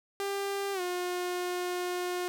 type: tone with pitch glide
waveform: sawtooth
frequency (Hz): 397.4 to 358.2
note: G4 to F4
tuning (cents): +24 to +44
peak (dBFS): -27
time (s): 0.2-2.28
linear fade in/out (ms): 0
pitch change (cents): -180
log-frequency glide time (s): 0.73-0.81
effects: none